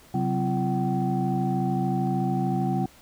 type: tone cluster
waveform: sine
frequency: 134.8 / 188.1 / 259.9 / 343.2 / 760 Hz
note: C#3 / F#3 / C4 / F4 / F#5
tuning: -48 / +29 / -11 / -30 / +46 cents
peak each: -27 / -26 / -30 / -31 / -29 dBFS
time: 0.14-2.86 s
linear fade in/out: 5 ms
effects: tanh soft clip ceiling -14 dBFS + pink hiss -53 dBFS RMS until 3.01 s